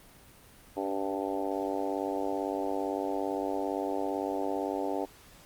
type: harmonic tone with a mistuned harmonic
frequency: 97.7 Hz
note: G2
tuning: 5 cents flat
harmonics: 3 / 4 / 5 / 6 / 7 / 8 / 9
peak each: -35 / -36 / -37 / -38 / -38 / -39 / -40 dBFS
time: 0.76-5.06 s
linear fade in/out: 20 ms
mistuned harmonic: 3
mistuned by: -24 cents
effects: pink hiss -55 dBFS RMS until 5.45 s + Opus 32 kbps